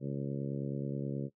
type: harmonic tone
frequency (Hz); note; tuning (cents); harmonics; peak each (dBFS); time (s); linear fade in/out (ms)
69.4; C#2; +3; 2 / 3 / 4 / 5 / 6 / 7 / 8; -36 / -40 / -42 / -44 / -46 / -47 / -48; 0-1.3; 50
effects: noise-tail reverb RT60 0.1 s tail -20 dB re dry